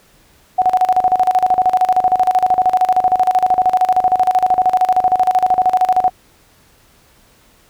sine tone with tremolo, 740 Hz, F#5, in tune, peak -8 dBFS, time 0.58-6.1 s, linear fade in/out 10 ms, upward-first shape square, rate 13 Hz, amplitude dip 80%, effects pink hiss -51 dBFS RMS until 7.69 s

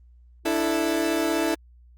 30% pulse chord, D suspended second, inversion none, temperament equal, 293.7 / 329.6 / 440 Hz, D4 / E4 / A4, 0 / 0 / 0 cents, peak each -26 / -21 / -27 dBFS, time 0.45-1.55 s, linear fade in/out 10 ms, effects added 60 Hz sine -49 dBFS peak until 1.97 s + Opus 32 kbps

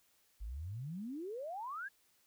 sine exponential sweep, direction up, 47.5 to 1710 Hz, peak -40 dBFS, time 0.4-1.89 s, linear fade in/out 20 ms, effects white hiss -72 dBFS RMS until 2.26 s

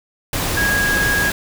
sine tone in noise, 1645 Hz, G#6, 17 cents flat, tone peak -16 dBFS, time 0.57-1.3 s, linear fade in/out 2 ms, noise pink, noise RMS -21 dBFS, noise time 0.33-1.32 s, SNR +2 dB, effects none

